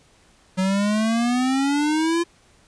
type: exponential sweep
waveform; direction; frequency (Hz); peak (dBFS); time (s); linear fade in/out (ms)
square; up; 185 to 345.2; -19; 0.57-2.24; 20
effects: pink hiss -56 dBFS RMS until 2.67 s + resampled to 22050 Hz